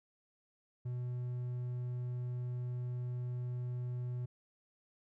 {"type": "tone", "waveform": "triangle", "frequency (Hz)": 123.47, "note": "B2", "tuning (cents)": 0, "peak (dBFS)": -34, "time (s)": [0.85, 4.26], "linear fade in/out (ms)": 10, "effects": []}